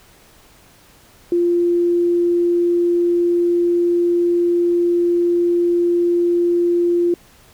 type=tone; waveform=sine; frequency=347.1 Hz; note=F4; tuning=11 cents flat; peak=-13 dBFS; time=1.32-7.14 s; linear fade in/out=2 ms; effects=pink hiss -49 dBFS RMS until 7.53 s